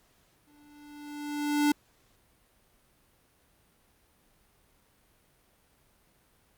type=tone with exponential growth; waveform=square; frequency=293.7 Hz; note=D4; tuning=in tune; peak=-21 dBFS; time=0.47-1.72 s; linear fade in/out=5 ms; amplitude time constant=270 ms; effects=pink hiss -66 dBFS RMS until 6.57 s + Opus 48 kbps